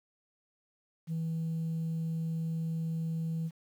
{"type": "tone", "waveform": "sine", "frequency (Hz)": 162.9, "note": "E3", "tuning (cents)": -20, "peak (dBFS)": -29, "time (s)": [1.07, 3.51], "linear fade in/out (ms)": 50, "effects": ["tanh soft clip ceiling -29 dBFS", "10-bit"]}